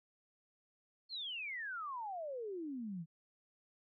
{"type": "exponential sweep", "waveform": "sine", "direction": "down", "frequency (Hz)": [4388, 155.56], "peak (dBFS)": -40, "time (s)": [1.09, 3.06], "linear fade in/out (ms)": 50, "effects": []}